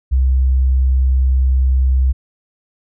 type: tone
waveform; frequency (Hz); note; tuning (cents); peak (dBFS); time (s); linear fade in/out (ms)
sine; 65; C2; -11; -10; 0.11-2.13; 20
effects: none